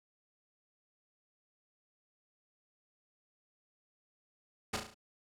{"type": "noise with echo", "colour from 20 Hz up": "pink", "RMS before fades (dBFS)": -33, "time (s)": [4.73, 4.77], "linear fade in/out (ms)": 10, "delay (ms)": 35, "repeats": 5, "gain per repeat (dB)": -5, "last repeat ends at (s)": 4.945, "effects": ["low-pass 9000 Hz 12 dB/octave"]}